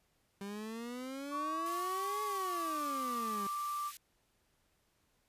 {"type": "exponential two-way sweep", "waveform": "30% pulse", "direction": "up then down", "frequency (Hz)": [196.4, 426.3, 196.4], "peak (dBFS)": -38, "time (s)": [0.41, 3.47], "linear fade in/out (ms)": 2, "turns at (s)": 2.23}
{"type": "tone with pitch glide", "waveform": "sine", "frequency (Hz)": [1129, 1175.6], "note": ["C#6", "D6"], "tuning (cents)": [31, 1], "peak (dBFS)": -35, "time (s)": [1.3, 3.92], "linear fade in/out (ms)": 50, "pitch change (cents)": 70, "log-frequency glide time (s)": [2.44, 2.8]}
{"type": "high-pass noise", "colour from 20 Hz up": "white", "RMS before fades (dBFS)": -49, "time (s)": [1.66, 3.97], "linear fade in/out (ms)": 0, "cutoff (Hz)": 1700, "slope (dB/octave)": 24}
{"effects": ["pink hiss -75 dBFS RMS until 5.28 s", "resampled to 32000 Hz"]}